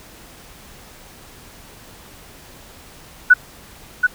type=tone with echo; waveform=sine; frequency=1482 Hz; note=F#6; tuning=2 cents sharp; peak=-4 dBFS; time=3.3-3.34 s; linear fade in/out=10 ms; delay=730 ms; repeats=1; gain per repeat=-6 dB; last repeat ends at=4.07 s; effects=pink hiss -43 dBFS RMS until 4.14 s